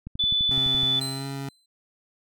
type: click train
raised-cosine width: 5 ms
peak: -23 dBFS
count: 10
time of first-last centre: 0.07-0.833 s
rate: 11.8 Hz
type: tone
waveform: sine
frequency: 3486 Hz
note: A7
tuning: 17 cents flat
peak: -20 dBFS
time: 0.19-1 s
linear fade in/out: 10 ms
type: tone with pitch glide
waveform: 25% pulse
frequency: 133 to 137.53 Hz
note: C3 to C#3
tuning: +29 to -13 cents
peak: -27 dBFS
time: 0.51-1.49 s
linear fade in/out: 2 ms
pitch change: +58 cents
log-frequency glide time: 1.07-1.26 s
type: tone with exponential decay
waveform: 35% pulse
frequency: 4062 Hz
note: B7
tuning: 48 cents sharp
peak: -25 dBFS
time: 1.01-1.66 s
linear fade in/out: 5 ms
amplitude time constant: 140 ms
effects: none